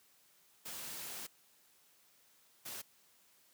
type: noise bursts at uneven times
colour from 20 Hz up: white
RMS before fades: -45 dBFS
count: 2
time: 0.65-1.27 / 2.65-2.82 s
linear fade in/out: 10 ms
effects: white hiss -68 dBFS RMS until 3.53 s + high-pass 100 Hz 12 dB/octave